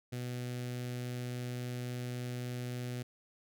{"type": "tone with notch filter", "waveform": "sawtooth", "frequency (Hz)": 123.6, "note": "B2", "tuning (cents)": 2, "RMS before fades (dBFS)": -39, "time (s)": [0.12, 3.03], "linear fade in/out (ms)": 10, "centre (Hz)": 1000, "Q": 1.1, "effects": []}